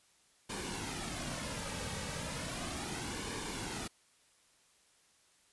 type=noise with flanger; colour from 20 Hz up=pink; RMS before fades=-40 dBFS; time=0.49-3.88 s; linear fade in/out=10 ms; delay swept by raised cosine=1.5 to 2.9 ms; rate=0.35 Hz; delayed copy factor=-0.55; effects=white hiss -68 dBFS RMS until 5.52 s + resampled to 24000 Hz